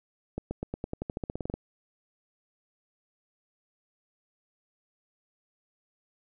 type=accelerating click train; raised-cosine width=2 ms; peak=-19 dBFS; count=16; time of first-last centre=0.38-1.54 s; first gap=130 ms; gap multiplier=0.92; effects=none